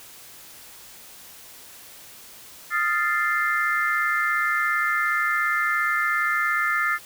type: chord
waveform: sine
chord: F dominant seventh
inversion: third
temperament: equal with one note detuned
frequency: 1244.5 / 1381.7 / 1760 / 2093 Hz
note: Eb6 / F6 / A6 / C7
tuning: 0 / -19 / 0 / 0 cents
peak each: -27 / -26 / -24 / -27 dBFS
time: 2.7-6.99 s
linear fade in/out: 50 ms
effects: white hiss -45 dBFS RMS until 7.05 s